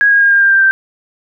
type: tone with pitch steps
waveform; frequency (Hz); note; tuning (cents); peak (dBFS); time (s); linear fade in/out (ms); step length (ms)
sine; 1649 / 1634.8 / 1620.7 / 1606.7 / 1592.8 / 1579.1 / 1565.5; G#6 / G#6 / G#6 / G6 / G6 / G6 / G6; -13 / -28 / -43 / +42 / +27 / +12 / -3; -6; 0.01-0.71; 0; 100
effects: none